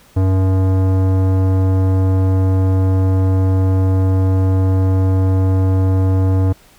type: tone with tanh clipping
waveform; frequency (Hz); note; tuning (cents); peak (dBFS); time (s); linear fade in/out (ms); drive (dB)
sine; 94.5; F#2; +37; -13; 0.16-6.53; 10; 17
effects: pink hiss -48 dBFS RMS until 6.78 s